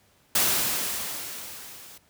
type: noise with level ramp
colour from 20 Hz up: white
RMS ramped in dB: -21 to -47 dBFS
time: 0.35-1.98 s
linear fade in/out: 5 ms
effects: pink hiss -62 dBFS RMS until 2.09 s + high-pass 60 Hz 12 dB/octave